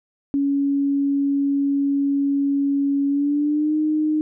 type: tone with pitch glide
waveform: sine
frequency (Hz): 280 to 307.1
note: C#4 to D#4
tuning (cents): +18 to -23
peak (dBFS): -17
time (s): 0.34-4.21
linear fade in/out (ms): 0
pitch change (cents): +159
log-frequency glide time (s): 3.08-3.75
effects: none